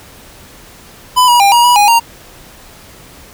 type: tone with pitch steps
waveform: square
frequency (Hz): 1001 / 963 / 799 / 952 / 973 / 824 / 930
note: B5 / B5 / G5 / A#5 / B5 / G#5 / A#5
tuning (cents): +23 / -44 / +33 / +36 / -26 / -14 / -4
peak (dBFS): -6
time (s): 1.16-2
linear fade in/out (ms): 20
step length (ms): 120
effects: pink hiss -38 dBFS RMS until 3.33 s

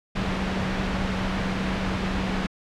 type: tone in noise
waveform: sine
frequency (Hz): 189.1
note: F#3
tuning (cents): +38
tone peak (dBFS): -28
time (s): 0.15-2.47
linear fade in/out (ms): 10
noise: pink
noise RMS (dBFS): -27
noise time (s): 0.15-2.47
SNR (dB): -4
effects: low-pass 3000 Hz 12 dB/octave

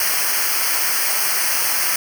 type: noise with comb filter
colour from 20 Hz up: white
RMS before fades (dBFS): -19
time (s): 0-1.96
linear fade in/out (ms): 2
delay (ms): 0.27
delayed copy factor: -0.95
effects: none

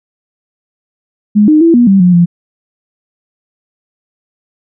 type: tone with pitch steps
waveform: sine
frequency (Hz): 208.8 / 306.9 / 332.6 / 241 / 194.8 / 179.1 / 173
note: G#3 / D#4 / E4 / B3 / G3 / F3 / F3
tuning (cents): +10 / -24 / +16 / -42 / -11 / +44 / -16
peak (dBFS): -3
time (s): 1.35-2.26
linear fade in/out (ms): 20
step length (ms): 130
effects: none

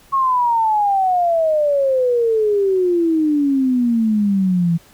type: exponential sweep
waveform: sine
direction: down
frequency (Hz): 1100 to 164.81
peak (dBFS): -13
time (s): 0.12-4.78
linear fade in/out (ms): 20
effects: pink hiss -49 dBFS RMS until 4.93 s

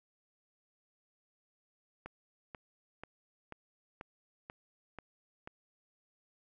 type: click train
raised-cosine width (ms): 0.5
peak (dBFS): -29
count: 8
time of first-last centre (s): 2.06-5.475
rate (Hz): 2.05
effects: none

